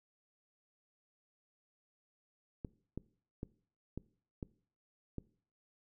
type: clicks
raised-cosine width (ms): 3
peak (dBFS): -27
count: 6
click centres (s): 2.648 / 2.976 / 3.431 / 3.976 / 4.428 / 5.183
effects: noise-tail reverb RT60 0.5 s tail -21 dB re dry